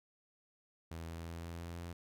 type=tone with pitch steps; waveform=sawtooth; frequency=82.41 / 83.08 / 83.75 / 84.43 / 85.12 / 85.81 Hz; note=E2 / E2 / E2 / E2 / F2 / F2; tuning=0 / +14 / +28 / +42 / -44 / -30 cents; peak=-39 dBFS; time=0.91-1.93 s; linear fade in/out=5 ms; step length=170 ms; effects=none